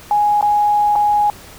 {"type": "tone with dropouts", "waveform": "sine", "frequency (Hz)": 830.6, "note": "G#5", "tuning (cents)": 0, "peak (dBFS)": -11, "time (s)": [0.11, 1.3], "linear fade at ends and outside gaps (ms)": 1, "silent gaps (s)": [[0.411, 0.426], [0.955, 0.959]], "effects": ["pink hiss -39 dBFS RMS until 1.58 s"]}